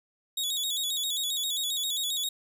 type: tone with vibrato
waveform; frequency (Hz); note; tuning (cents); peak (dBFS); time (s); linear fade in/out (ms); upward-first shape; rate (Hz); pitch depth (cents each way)
sawtooth; 3585; A7; +32; -25; 0.37-2.29; 5; square; 7.5; 82
effects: none